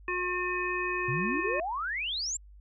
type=harmonic tone; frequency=360.3 Hz; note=F#4; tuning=46 cents flat; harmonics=1 / 3 / 5 / 7; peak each=-34 / -34 / -34 / -34 dBFS; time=0.08-1.6 s; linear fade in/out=2 ms
type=exponential sweep; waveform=sine; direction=up; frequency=118.4 to 7620 Hz; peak=-30 dBFS; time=1.08-2.37 s; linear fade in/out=5 ms
effects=added 50 Hz sine -49 dBFS peak until 2.6 s